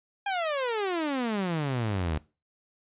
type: exponential sweep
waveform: sawtooth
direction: down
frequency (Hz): 819 to 74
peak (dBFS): -23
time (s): 0.26-2.18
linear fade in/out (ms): 5
effects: noise-tail reverb RT60 0.3 s tail -21 dB re dry + resampled to 8000 Hz